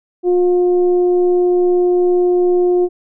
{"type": "tone with frequency modulation", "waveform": "sine", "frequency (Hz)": 357.2, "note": "F4", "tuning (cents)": 39, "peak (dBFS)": -10, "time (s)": [0.23, 2.89], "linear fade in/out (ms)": 50, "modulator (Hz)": 356, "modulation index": 0.33, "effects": []}